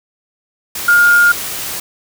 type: tone in noise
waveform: sine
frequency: 1417 Hz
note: F6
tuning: 25 cents sharp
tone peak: -6 dBFS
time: 0.88-1.32 s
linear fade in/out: 5 ms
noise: white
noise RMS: -23 dBFS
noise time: 0.75-1.8 s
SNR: +14 dB
effects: none